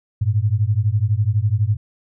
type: beating tone pair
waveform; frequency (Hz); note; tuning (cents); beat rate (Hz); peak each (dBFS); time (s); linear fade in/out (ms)
sine; 99.8 / 111.8; G2 / A2; +32 / +28; 12; -18; 0.21-1.77; 10
effects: none